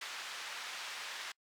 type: band-pass noise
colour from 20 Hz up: pink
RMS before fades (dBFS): -44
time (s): 0.01-1.32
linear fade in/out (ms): 5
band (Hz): 1300 to 5200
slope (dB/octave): 12
effects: noise-tail reverb RT60 0.1 s tail -26 dB re dry